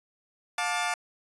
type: chord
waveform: 20% pulse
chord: D minor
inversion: first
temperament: equal with one note detuned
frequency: 712.7 / 880 / 1174.7 Hz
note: F5 / A5 / D6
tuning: +35 / 0 / 0 cents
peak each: -25 / -27 / -28 dBFS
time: 0.58-0.94 s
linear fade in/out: 2 ms
effects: resampled to 24000 Hz